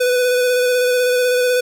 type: tone with vibrato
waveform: square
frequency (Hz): 497.3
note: B4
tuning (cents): +12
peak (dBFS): -14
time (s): 0-1.61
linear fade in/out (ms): 10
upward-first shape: square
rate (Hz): 16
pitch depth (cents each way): 15
effects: none